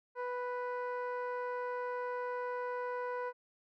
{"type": "tone with low-pass filter", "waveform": "15% pulse", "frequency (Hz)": 493.9, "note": "B4", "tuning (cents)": 0, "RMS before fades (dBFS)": -38, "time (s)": [0.15, 3.33], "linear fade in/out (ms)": 50, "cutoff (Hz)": 1100, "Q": 0.8, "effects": []}